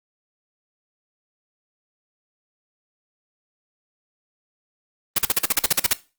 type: noise bursts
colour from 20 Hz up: white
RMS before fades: -17 dBFS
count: 12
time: 5.16-5.933 s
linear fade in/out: 5 ms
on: 25 ms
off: 43 ms
effects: noise-tail reverb RT60 0.3 s tail -18 dB re dry + Opus 24 kbps